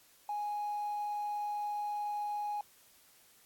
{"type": "tone with hard clipping", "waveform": "sine", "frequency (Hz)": 830.6, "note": "G#5", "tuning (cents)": 0, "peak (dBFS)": -34, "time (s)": [0.29, 2.61], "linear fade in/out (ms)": 2, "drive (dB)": 1, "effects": ["white hiss -63 dBFS RMS until 3.45 s", "AAC 64 kbps"]}